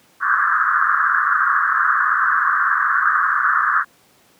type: band-pass noise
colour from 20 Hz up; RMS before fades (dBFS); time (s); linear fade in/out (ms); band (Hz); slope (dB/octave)
pink; -17; 0.2-3.85; 50; 1100 to 1700; 96
effects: pink hiss -54 dBFS RMS until 4.39 s + high-pass 150 Hz 12 dB/octave